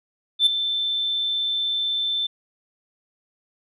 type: tone with ADSR envelope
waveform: sine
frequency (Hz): 3542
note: A7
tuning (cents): +11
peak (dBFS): -9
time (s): 0.39-2.27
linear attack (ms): 75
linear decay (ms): 6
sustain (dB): -12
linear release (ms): 9
effects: tanh soft clip ceiling -11 dBFS